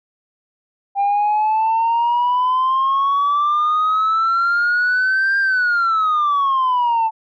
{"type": "exponential two-way sweep", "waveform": "sine", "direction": "up then down", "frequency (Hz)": [794, 1600, 877], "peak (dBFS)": -12, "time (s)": [0.95, 7.11], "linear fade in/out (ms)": 50, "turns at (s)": 5.39, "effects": ["tanh soft clip ceiling -12 dBFS"]}